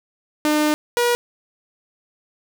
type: tone pair in turn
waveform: sawtooth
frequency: 302.1 / 480.8 Hz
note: D4 / B4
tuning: +49 / -46 cents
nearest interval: minor sixth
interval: 805 cents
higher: second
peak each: -12 dBFS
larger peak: neither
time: 0.45-0.74 / 0.97-1.15 s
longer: first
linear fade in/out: 0 ms
effects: 9-bit